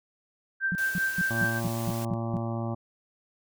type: tone with tremolo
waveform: sine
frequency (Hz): 1568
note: G6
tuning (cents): 0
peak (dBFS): -23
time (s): 0.6-1.61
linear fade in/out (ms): 50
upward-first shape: sine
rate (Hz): 5.1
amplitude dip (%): 60
type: tone bursts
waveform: sine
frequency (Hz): 179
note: F3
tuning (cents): +43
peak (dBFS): -26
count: 8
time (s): 0.72-2.368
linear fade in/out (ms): 0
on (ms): 31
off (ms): 200
type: noise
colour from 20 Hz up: white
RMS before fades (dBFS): -41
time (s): 0.78-2.05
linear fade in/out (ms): 2
type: harmonic tone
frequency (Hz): 115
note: A#2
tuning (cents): -23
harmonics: 1 / 2 / 3 / 5 / 6 / 7 / 8 / 9 / 10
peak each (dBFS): -31 / -34 / -38 / -39 / -42 / -42 / -47 / -47 / -45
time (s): 1.3-2.75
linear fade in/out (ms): 10
effects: none